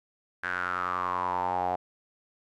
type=tone with band-pass filter sweep; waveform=sawtooth; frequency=90.4 Hz; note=F#2; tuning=40 cents flat; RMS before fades=-30 dBFS; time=0.43-1.76 s; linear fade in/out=10 ms; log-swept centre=1600 to 740 Hz; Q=7.4; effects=none